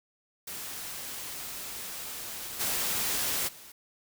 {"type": "noise with level steps", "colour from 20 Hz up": "white", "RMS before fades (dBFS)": [-39, -30, -49], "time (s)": [0.47, 3.72], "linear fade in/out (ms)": 5, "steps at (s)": [2.59, 3.47], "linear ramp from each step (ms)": 20, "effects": []}